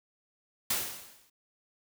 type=noise with exponential decay; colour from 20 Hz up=white; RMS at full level=-27 dBFS; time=0.7-1.3 s; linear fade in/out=5 ms; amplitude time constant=130 ms; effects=none